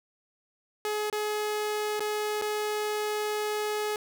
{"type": "tone with dropouts", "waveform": "sawtooth", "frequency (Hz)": 422.6, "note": "G#4", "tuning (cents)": 30, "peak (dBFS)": -24, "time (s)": [0.85, 3.96], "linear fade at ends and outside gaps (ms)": 1, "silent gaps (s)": [[1.1, 1.127], [1.995, 2.005], [2.414, 2.421]], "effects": []}